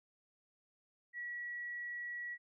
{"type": "tone", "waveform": "sine", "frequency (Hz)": 1929, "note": "B6", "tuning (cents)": -41, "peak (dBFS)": -40, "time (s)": [1.13, 2.38], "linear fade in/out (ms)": 50, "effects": []}